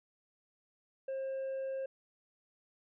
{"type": "tone with hard clipping", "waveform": "sine", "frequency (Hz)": 534, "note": "C5", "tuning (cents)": 35, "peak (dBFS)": -36, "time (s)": [1.08, 1.86], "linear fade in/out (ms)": 5, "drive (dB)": 2, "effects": ["resampled to 8000 Hz"]}